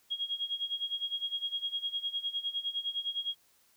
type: tone with tremolo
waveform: sine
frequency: 3281 Hz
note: G#7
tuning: 22 cents flat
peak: -29 dBFS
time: 0.1-3.35 s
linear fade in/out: 20 ms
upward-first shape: sine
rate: 9.8 Hz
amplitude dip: 85%
effects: white hiss -67 dBFS RMS until 3.76 s